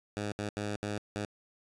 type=tone bursts at uneven times; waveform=10% pulse; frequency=103.83 Hz; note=G#2; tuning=in tune; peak=-25 dBFS; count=5; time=0.17-0.32 / 0.39-0.49 / 0.57-0.76 / 0.83-0.98 / 1.16-1.25 s; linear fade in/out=0 ms; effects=resampled to 22050 Hz